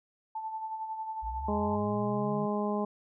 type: tone with tremolo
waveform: sine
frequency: 880 Hz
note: A5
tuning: in tune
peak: -32 dBFS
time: 0.35-1.76 s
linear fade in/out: 5 ms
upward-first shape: sine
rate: 11 Hz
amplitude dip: 50%
type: linear sweep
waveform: sine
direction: up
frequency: 54.4 to 153.1 Hz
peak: -36 dBFS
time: 1.22-2.47 s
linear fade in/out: 20 ms
type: harmonic tone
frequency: 207.7 Hz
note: G#3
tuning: in tune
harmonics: 1 / 2 / 3 / 4 / 5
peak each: -31 / -34 / -36 / -37 / -38 dBFS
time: 1.48-2.85 s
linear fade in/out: 5 ms
effects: none